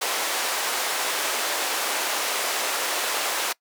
pink band-pass noise, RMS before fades -26 dBFS, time 0.01-3.53 s, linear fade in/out 10 ms, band 550 to 14000 Hz, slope 12 dB/octave, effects noise-tail reverb RT60 0.1 s tail -23 dB re dry + high-pass 300 Hz 12 dB/octave

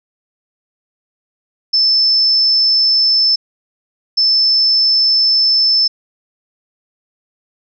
sine tone bursts at uneven times, 5274 Hz, E8, in tune, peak -9 dBFS, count 2, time 1.73-3.36 / 4.17-5.88 s, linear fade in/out 10 ms, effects none

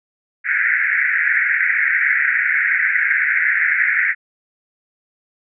white band-pass noise, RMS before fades -17 dBFS, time 0.44-4.15 s, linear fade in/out 50 ms, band 1500 to 2200 Hz, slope 96 dB/octave, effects none

